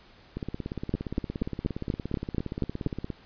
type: two click trains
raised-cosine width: 3 ms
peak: -19 / -13 dBFS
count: 48 / 9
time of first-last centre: 0.37-3.103 / 0.94-2.863 s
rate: 17.2 / 4.16 Hz
effects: pink hiss -55 dBFS RMS until 3.25 s + resampled to 11025 Hz